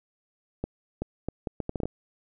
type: accelerating click train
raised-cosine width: 2 ms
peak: -16 dBFS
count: 10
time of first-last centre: 0.64-1.856 s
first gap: 380 ms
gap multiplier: 0.7
effects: none